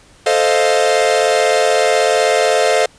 45% pulse chord, F dominant seventh, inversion first, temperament equal, 440 / 523.3 / 622.3 / 698.5 Hz, A4 / C5 / Eb5 / F5, 0 / 0 / 0 / 0 cents, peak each -17 dBFS, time 0.26-2.86 s, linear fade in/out 5 ms, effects pink hiss -47 dBFS RMS until 2.98 s + resampled to 22050 Hz

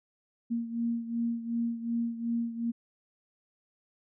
sine beating tone pair, 232.5 / 235.2 Hz, A#3 / A#3, -4 / +16 cents, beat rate 2.7 Hz, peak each -30 / -35 dBFS, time 0.5-2.72 s, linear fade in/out 20 ms, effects none

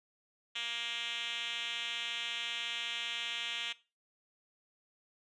5% pulse tone with band-pass filter, 234.6 Hz, A#3, 11 cents sharp, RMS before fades -38 dBFS, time 0.55-3.73 s, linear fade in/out 10 ms, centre 3300 Hz, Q 4.2, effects noise-tail reverb RT60 0.3 s tail -19 dB re dry + resampled to 24000 Hz

